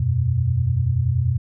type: chord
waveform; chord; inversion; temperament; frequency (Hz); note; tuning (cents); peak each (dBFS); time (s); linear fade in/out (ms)
sine; E suspended second; none; equal; 82.41 / 92.5 / 123.47; E2 / F#2 / B2; 0 / 0 / 0; -25 / -22 / -19; 0-1.38; 5
effects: none